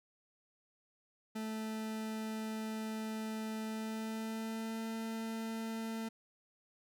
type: tone with pitch glide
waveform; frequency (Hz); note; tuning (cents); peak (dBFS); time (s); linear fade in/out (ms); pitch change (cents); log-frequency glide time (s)
40% pulse; 219.2 to 224.1; A3 to A3; -6 to +32; -37; 1.35-6.09; 10; +38; 3.65-4.84
effects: none